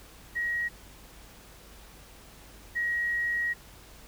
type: tone pair in turn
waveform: sine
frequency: 1898 / 1898 Hz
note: A#6 / A#6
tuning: +31 / +31 cents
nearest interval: unison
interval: 0 cents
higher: neither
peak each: -27 / -26 dBFS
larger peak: second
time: 0.35-0.69 / 2.75-3.54 s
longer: second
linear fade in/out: 20 ms
effects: added 50 Hz sine -53 dBFS peak until 4.07 s + pink hiss -52 dBFS RMS until 4.07 s